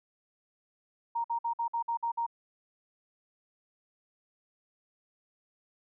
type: tone bursts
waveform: sine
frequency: 932.3 Hz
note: A#5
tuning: in tune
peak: -28 dBFS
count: 8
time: 1.15-2.265 s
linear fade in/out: 10 ms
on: 93 ms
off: 53 ms
effects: none